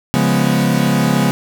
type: chord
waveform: 40% pulse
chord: C# dominant seventh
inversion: none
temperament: equal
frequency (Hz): 138.59 / 174.61 / 207.7 / 246.9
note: C#3 / E#3 / G#3 / B3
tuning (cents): 0 / 0 / 0 / 0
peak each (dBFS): -17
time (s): 0.14-1.31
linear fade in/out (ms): 0
effects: none